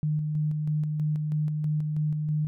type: tone with tremolo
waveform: sine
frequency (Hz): 152.1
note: D#3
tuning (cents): -39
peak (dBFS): -23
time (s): 0.03-2.47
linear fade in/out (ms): 0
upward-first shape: square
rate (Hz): 3.1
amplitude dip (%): 30
effects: none